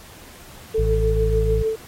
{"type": "tone with tremolo", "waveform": "sine", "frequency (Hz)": 441.6, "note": "A4", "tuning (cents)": 6, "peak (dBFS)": -17, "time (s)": [0.74, 1.76], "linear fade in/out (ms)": 10, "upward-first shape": "triangle", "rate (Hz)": 6.7, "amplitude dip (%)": 60}
{"type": "harmonic tone", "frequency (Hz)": 53.9, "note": "A1", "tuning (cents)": -35, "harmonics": [1, 2, 3], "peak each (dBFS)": [-19, -25, -29], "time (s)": [0.78, 1.63], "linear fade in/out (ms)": 5}
{"effects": ["pink hiss -44 dBFS RMS until 1.87 s", "AAC 48 kbps"]}